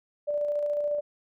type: tone with tremolo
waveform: sine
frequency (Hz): 587.3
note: D5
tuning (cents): 0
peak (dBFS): -24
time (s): 0.27-1.01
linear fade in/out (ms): 20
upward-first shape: square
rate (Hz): 14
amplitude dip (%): 25
effects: none